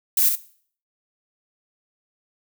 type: noise with echo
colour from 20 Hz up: violet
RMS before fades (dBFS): -18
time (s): 0.17-0.29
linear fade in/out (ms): 5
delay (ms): 65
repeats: 1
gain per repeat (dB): -5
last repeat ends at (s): 0.355
effects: noise-tail reverb RT60 0.5 s tail -17 dB re dry